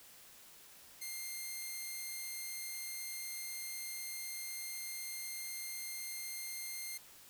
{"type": "tone", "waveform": "5% pulse", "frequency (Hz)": 2108, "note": "C7", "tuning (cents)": 12, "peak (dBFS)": -31, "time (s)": [1.01, 6.98], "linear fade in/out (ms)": 10, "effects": ["white hiss -58 dBFS RMS until 7.29 s"]}